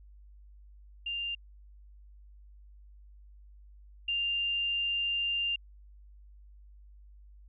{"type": "tone pair in turn", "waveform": "sine", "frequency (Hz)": [2794, 2794], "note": ["F7", "F7"], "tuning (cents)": [0, 0], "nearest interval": "unison", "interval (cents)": 0, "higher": "neither", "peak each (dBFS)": [-32, -28], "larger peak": "second", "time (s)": [[1.06, 1.35], [4.08, 5.56]], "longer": "second", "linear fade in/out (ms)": 5, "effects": ["added 50 Hz sine -51 dBFS peak until 7.48 s"]}